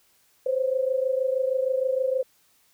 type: tone pair together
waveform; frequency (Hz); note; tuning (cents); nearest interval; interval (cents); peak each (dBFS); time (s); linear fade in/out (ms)
sine; 515.6 / 542; C5 / C#5; -26 / -39; minor second; 87; -23 / -27; 0.46-2.23; 5
effects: white hiss -63 dBFS RMS until 2.73 s